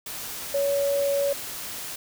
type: tone in noise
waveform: sine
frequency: 562 Hz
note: C#5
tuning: 24 cents sharp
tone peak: -21 dBFS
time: 0.54-1.33 s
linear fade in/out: 5 ms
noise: white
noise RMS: -35 dBFS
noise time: 0.06-1.96 s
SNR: +11 dB
effects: none